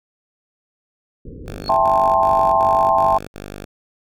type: low-pass noise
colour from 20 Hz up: pink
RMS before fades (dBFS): -35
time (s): 1.25-3.16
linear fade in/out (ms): 5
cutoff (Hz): 510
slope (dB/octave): 96
type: tone bursts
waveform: 5% pulse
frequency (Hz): 49.82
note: G1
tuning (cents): +29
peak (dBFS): -20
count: 6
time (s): 1.46-3.65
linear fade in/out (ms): 10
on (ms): 310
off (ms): 66
type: tone with exponential growth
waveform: sine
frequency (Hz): 4331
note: C#8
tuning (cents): -41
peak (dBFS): -23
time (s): 1.6-1.69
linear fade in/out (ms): 2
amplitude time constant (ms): 19
type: chord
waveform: sine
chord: A minor seventh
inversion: second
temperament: just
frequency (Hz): 660 / 792 / 880 / 1056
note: E5 / G5 / A5 / C6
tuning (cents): +2 / +18 / 0 / +16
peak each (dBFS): -18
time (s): 1.69-3.18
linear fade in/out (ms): 5
effects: none